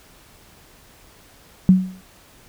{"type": "tone with exponential decay", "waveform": "sine", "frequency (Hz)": 186.1, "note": "F#3", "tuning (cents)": 10, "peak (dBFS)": -5, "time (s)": [1.69, 2.01], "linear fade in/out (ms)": 0, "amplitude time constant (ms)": 68, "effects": ["pink hiss -50 dBFS RMS until 2.48 s"]}